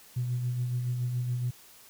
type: tone with tremolo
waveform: sine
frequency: 123.47 Hz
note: B2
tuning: in tune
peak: -25 dBFS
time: 0.16-1.51 s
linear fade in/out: 10 ms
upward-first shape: sine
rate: 7.1 Hz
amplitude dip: 40%
effects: tanh soft clip ceiling -22 dBFS + white hiss -54 dBFS RMS until 1.89 s